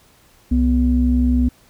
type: tone pair together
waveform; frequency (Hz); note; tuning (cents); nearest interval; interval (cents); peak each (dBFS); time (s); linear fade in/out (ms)
sine; 65.4 / 246.9; C2 / B3; 0 / 0; octave + major seventh; 2300; -15; 0.51-1.49; 10
effects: tanh soft clip ceiling -5 dBFS + pink hiss -53 dBFS RMS until 1.69 s